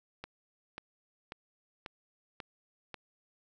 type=click train; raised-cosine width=0.3 ms; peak=-25 dBFS; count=6; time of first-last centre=0.24-2.943 s; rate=1.85 Hz; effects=none